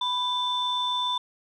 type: tone pair together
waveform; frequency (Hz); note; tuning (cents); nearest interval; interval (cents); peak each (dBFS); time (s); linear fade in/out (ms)
sine; 992 / 3535; B5 / A7; +7 / +7; octave + minor seventh; 2200; -26; 0.01-1.18; 5
effects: tanh soft clip ceiling -18 dBFS